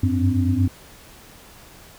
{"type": "tone cluster", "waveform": "sine", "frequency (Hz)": [92.4, 97.2, 100.8, 258.2, 285.7], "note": ["F#2", "G2", "G2", "C4", "D4"], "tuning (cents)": [-2, -14, 49, -23, -48], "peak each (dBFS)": [-21, -26, -24, -21, -29], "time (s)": [0.03, 0.68], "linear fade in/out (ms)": 5, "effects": ["pink hiss -46 dBFS RMS until 1.98 s"]}